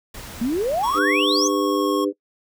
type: noise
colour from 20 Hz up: pink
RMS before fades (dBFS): -37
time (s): 0.14-0.99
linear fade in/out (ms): 5
type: exponential sweep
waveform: sine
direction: up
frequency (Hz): 220 to 6530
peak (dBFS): -19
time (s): 0.41-1.48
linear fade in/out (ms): 5
type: tone with pitch glide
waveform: square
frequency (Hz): 1108.7 to 1089.7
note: C#6 to C#6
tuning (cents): 0 to -30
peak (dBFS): -26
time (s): 0.83-2.05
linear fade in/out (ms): 10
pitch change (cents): -30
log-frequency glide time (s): 1.28-1.93
type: harmonic tone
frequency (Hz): 100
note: G2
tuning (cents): +35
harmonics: 3 / 4 / 5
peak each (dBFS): -21 / -23 / -25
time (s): 0.94-2.13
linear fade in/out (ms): 50
effects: noise-tail reverb RT60 0.1 s tail -21 dB re dry